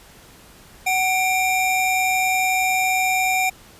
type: tone pair together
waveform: square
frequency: 748.1 / 2375 Hz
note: F#5 / D7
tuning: +19 / +19 cents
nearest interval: octave + minor sixth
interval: 2000 cents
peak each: -21 dBFS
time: 0.86-3.5 s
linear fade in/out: 10 ms
effects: pink hiss -47 dBFS RMS until 3.79 s + resampled to 32000 Hz